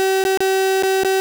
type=tone with dropouts; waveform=35% pulse; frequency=382.6 Hz; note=G4; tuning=42 cents flat; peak=-13 dBFS; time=0-1.2 s; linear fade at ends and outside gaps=0 ms; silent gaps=0.239-0.251 / 0.374-0.405 / 0.825-0.834 / 1.035-1.047 s; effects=none